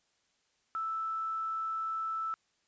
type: tone with quantisation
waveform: sine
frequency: 1318.5 Hz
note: E6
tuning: in tune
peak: -32 dBFS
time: 0.75-2.34 s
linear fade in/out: 0 ms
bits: 10
effects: white hiss -74 dBFS RMS until 2.67 s + resampled to 16000 Hz